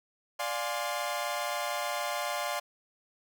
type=chord; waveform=sawtooth; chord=D half-diminished seventh; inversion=none; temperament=equal with one note detuned; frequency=587.3 / 706.6 / 830.6 / 1046.5 Hz; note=D5 / F5 / Ab5 / C6; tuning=0 / +20 / 0 / 0 cents; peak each=-32 / -32 / -35 / -33 dBFS; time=0.39-2.6 s; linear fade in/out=10 ms; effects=none